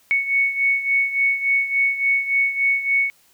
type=beating tone pair; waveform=sine; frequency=2217 / 2220.5 Hz; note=C#7 / C#7; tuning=0 / +2 cents; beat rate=3.5 Hz; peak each=-18 / -23 dBFS; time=0.11-3.1 s; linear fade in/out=0 ms; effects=white hiss -57 dBFS RMS until 3.33 s